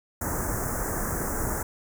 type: band-stop noise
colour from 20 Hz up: pink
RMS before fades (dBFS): -29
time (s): 0.21-1.63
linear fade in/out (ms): 5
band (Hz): 1800 to 6300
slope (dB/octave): 48
effects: none